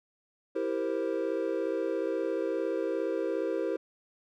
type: chord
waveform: triangle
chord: C dominant seventh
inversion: first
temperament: equal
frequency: 329.6 / 392 / 466.2 / 523.3 Hz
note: E4 / G4 / Bb4 / C5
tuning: 0 / 0 / 0 / 0 cents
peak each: -32 dBFS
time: 0.55-3.77 s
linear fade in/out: 10 ms
effects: none